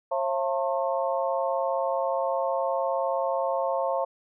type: harmonic tone with a mistuned harmonic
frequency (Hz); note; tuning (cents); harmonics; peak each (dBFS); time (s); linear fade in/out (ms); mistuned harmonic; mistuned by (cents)
179.5; F3; +48; 3 / 4 / 5 / 6; -27 / -29 / -31 / -33; 0.11-4.05; 10; 4; -100
effects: none